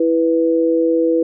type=tone pair together; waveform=sine; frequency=329.6 / 493 Hz; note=E4 / B4; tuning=0 / -3 cents; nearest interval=perfect fifth; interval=697 cents; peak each=-15 dBFS; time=0-1.23 s; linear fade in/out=5 ms; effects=none